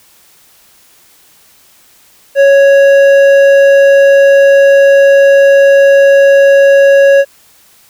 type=tone with hard clipping; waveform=sine; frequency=554.4 Hz; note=C#5; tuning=in tune; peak=-4 dBFS; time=2.35-7.25 s; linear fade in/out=50 ms; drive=8 dB; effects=white hiss -45 dBFS RMS until 7.89 s